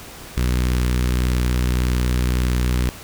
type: tone with notch filter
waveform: sawtooth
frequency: 61.74 Hz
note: B1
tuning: in tune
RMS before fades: -19 dBFS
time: 0.37-2.89 s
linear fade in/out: 0 ms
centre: 700 Hz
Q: 0.81
effects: pink hiss -38 dBFS RMS until 3.03 s